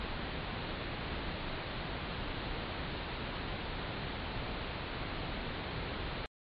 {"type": "low-pass noise", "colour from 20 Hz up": "pink", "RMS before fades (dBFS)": -39, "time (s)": [0, 6.26], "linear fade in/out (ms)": 0, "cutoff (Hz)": 4300, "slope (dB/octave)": 96, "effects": ["MP3 48 kbps"]}